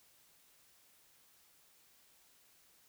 silence, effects white hiss -67 dBFS RMS until 2.88 s

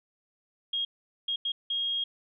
sine tone bursts at uneven times, 3260 Hz, G#7, 33 cents flat, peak -27 dBFS, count 4, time 0.73-0.85 / 1.28-1.36 / 1.45-1.52 / 1.7-2.04 s, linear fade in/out 5 ms, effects none

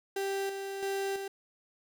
35% pulse tone with tremolo, 392 Hz, G4, in tune, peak -29 dBFS, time 0.16-1.28 s, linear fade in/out 5 ms, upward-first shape square, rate 1.5 Hz, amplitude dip 45%, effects none

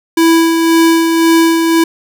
square tone with tremolo, 329.6 Hz, E4, in tune, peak -6 dBFS, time 0.17-1.84 s, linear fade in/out 5 ms, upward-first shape sine, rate 1.9 Hz, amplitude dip 40%, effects none

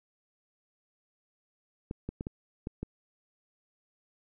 clicks, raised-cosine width 3 ms, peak -22 dBFS, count 6, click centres 1.911 / 2.09 / 2.209 / 2.269 / 2.671 / 2.83 s, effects none

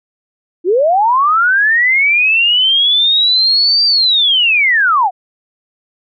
sine linear two-way sweep, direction up then down, 324.3 to 4719 to 689 Hz, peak -8 dBFS, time 0.64-5.11 s, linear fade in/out 50 ms, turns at 3.85 s, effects none

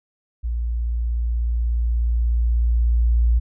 sine tone with level ramp, 58.27 Hz, A#1, in tune, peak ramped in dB -21 to -13 dBFS, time 0.43-3.4 s, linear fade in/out 20 ms, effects none

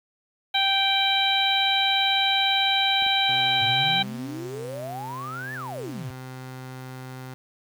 harmonic tone, 782 Hz, G5, 4 cents flat, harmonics 1 / 2 / 3 / 4 / 5, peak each -25 / -30 / -27 / -25 / -24 dBFS, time 0.54-4.03 s, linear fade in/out 10 ms
clicks, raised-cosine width 2 ms, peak -30 dBFS, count 2, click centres 3.023 / 3.065 s
sawtooth tone, 129.2 Hz, C3, 21 cents flat, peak -32 dBFS, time 3.29-7.34 s, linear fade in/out 0 ms
sine exponential two-way sweep, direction up then down, 103.83 to 1797 to 103.83 Hz, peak -32 dBFS, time 3.61-6.11 s, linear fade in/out 5 ms, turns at 5.54 s
effects 8-bit

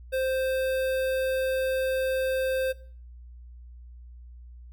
square tone with notch filter, 523.3 Hz, C5, in tune, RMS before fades -27 dBFS, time 0.12-2.73 s, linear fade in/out 20 ms, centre 6400 Hz, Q 1, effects noise-tail reverb RT60 0.4 s tail -18 dB re dry + added 60 Hz sine -43 dBFS peak until 4.72 s

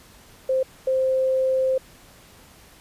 sine tone bursts at uneven times, 523.3 Hz, C5, in tune, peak -18 dBFS, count 2, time 0.49-0.63 / 0.87-1.78 s, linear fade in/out 5 ms, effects pink hiss -50 dBFS RMS until 2.8 s + resampled to 32000 Hz

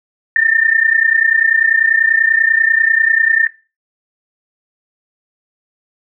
sine tone pair together, 1787 / 1817.2 Hz, A6 / A#6, +26 / -45 cents, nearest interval unison, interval 29 cents, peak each -12 dBFS, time 0.36-3.47 s, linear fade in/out 2 ms, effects noise-tail reverb RT60 0.3 s tail -19 dB re dry

